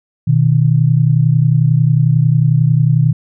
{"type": "tone pair together", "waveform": "sine", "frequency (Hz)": [123.47, 154.59], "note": ["B2", "D#3"], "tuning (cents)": [0, -11], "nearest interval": "major third", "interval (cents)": 389, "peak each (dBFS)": -11, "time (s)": [0.27, 3.13], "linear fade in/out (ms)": 10, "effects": []}